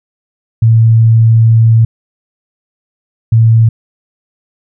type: tone bursts at uneven times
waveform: sine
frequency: 113.3 Hz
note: A#2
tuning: 49 cents flat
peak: -3 dBFS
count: 2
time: 0.62-1.85 / 3.32-3.69 s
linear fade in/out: 5 ms
effects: none